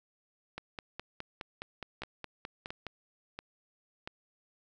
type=two click trains; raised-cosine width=0.3 ms; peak=-23 / -23 dBFS; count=12 / 4; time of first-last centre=0.58-2.867 / 2.02-4.075 s; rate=4.81 / 1.46 Hz; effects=none